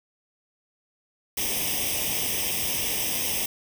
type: noise with comb filter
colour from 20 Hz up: white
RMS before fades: -27 dBFS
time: 1.37-3.46 s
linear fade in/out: 5 ms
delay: 0.35 ms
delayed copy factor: +0.9
effects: none